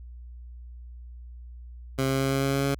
15% pulse tone with pitch steps, 133.7 / 134.55 / 135.41 / 136.27 / 137.14 / 138.02 / 138.9 Hz, C3 / C3 / C#3 / C#3 / C#3 / C#3 / C#3, +38 / +49 / -40 / -29 / -18 / -7 / +4 cents, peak -17 dBFS, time 1.98-2.75 s, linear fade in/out 10 ms, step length 110 ms, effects added 60 Hz sine -40 dBFS peak until 2.79 s

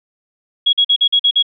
sine tone bursts, 3322 Hz, G#7, in tune, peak -9 dBFS, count 7, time 0.66-1.427 s, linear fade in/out 10 ms, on 71 ms, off 45 ms, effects none

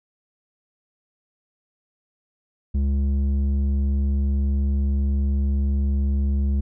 square tone with low-pass filter, 69.3 Hz, C#2, in tune, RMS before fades -21 dBFS, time 2.74-6.61 s, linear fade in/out 10 ms, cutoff 180 Hz, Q 1.2, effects none

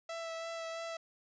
sawtooth tone with vibrato, 660 Hz, E5, 2 cents sharp, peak -35 dBFS, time 0.09-0.97 s, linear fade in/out 5 ms, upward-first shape sine, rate 3 Hz, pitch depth 14 cents each way, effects resampled to 16000 Hz

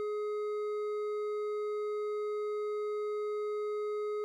sine tone with hard clipping, 420 Hz, G#4, 19 cents sharp, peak -34 dBFS, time 0-4.24 s, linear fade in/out 0 ms, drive 7 dB, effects none

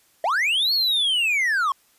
triangle linear two-way sweep, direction up then down, 593 to 4435 to 1048 Hz, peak -17 dBFS, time 0.24-1.72 s, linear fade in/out 2 ms, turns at 0.73 s, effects white hiss -60 dBFS RMS until 1.98 s + resampled to 32000 Hz

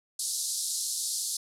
white band-pass noise, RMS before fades -32 dBFS, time 0.19-1.37 s, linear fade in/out 5 ms, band 4000 to 11000 Hz, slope 48 dB/octave, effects none

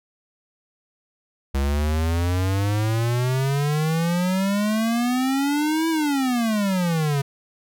square exponential two-way sweep, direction up then down, 67.4 to 329.6 to 136.7 Hz, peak -20 dBFS, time 1.54-7.22 s, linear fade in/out 10 ms, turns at 5.89 s, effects none

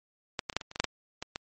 clicks, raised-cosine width 0.2 ms, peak -12 / -15 / -27 / -8 / -21 / -27 / -18 / -7 / -10 / -18 / -16 dBFS, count 11, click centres 0.392 / 0.498 / 0.528 / 0.566 / 0.612 / 0.714 / 0.759 / 0.8 / 0.843 / 1.225 / 1.359 s, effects MP3 32 kbps

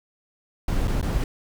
brown noise with dropouts, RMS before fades -23 dBFS, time 0.68-1.24 s, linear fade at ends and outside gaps 2 ms, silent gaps 0.874-0.878 / 1.014-1.027 s, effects none

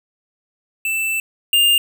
square tone pair in turn, 2653 / 2807 Hz, E7 / F7, +10 / +8 cents, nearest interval minor second, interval 98 cents, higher second, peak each -19 / -12 dBFS, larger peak second, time 0.85-1.2 / 1.53-1.78 s, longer first, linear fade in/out 2 ms, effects none

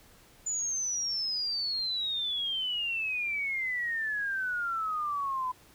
sine exponential sweep, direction down, 7040 to 1000 Hz, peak -29 dBFS, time 0.46-5.52 s, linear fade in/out 10 ms, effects pink hiss -58 dBFS RMS until 5.74 s

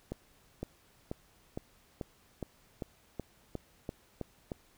accelerating click train, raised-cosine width 2 ms, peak -23 dBFS, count 12, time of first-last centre 0.12-4.518 s, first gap 510 ms, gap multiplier 0.95, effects pink hiss -65 dBFS RMS until 4.77 s

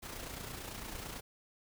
pink noise with amplitude modulation, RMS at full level -42 dBFS, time 0.02-1.21 s, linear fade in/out 20 ms, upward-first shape sine, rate 29 Hz, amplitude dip 50%, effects none

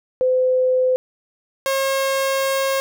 sine / sawtooth tone pair in turn, 511 / 540.1 Hz, C5 / C#5, -41 / -45 cents, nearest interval minor second, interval 96 cents, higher second, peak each -14 dBFS, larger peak neither, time 0.21-0.96 / 1.66-2.8 s, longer second, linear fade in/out 0 ms, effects none

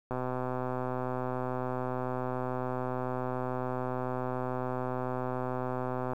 click train, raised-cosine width 1 ms, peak -20 dBFS, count 766, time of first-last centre 0.11-6.134 s, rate 127 Hz, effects 10-bit

